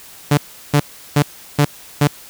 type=tone bursts; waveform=sawtooth; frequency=145.6 Hz; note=D3; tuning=15 cents flat; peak=-6 dBFS; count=5; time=0.31-2.075 s; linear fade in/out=5 ms; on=65 ms; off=360 ms; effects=white hiss -40 dBFS RMS until 2.29 s

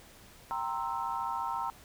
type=chord; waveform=sine; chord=C dominant seventh; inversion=second; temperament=equal; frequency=784 / 932.3 / 1046.5 / 1318.5 Hz; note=G5 / Bb5 / C6 / E6; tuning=0 / 0 / 0 / 0 cents; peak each=-39 / -34 / -38 / -39 dBFS; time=0.51-1.7 s; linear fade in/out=0 ms; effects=pink hiss -55 dBFS RMS until 1.84 s

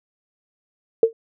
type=tone with exponential decay; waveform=sine; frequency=454 Hz; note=A#4; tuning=46 cents flat; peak=-6 dBFS; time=1.03-1.13 s; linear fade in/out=2 ms; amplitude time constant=20 ms; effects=none

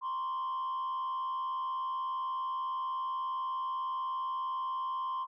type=tone with frequency modulation; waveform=sine; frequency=1046.5 Hz; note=C6; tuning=in tune; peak=-30 dBFS; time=0.01-5.27 s; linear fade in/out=50 ms; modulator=78.3 Hz; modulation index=0.53; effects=tanh soft clip ceiling -31 dBFS

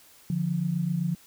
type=tone pair together; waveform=sine; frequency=146.83 / 174.61 Hz; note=D3 / F3; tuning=0 / 0 cents; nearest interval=minor third; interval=300 cents; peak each=-29 / -26 dBFS; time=0.3-1.15 s; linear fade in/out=2 ms; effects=white hiss -55 dBFS RMS until 1.26 s

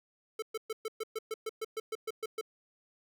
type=tone bursts; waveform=square; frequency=440 Hz; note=A4; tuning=in tune; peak=-34 dBFS; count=14; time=0.39-2.412 s; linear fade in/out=5 ms; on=33 ms; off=120 ms; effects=none

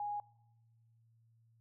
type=tone; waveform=sine; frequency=826 Hz; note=G#5; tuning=10 cents flat; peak=-36 dBFS; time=0-0.2 s; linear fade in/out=2 ms; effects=noise-tail reverb RT60 1.0 s tail -23 dB re dry + added 114 Hz sine -66 dBFS peak until 1.6 s

